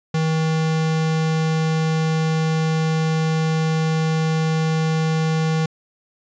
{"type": "tone", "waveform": "square", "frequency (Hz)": 159.3, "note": "D#3", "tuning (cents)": 41, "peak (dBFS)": -18, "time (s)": [0.14, 5.66], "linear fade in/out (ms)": 5, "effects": ["resampled to 16000 Hz"]}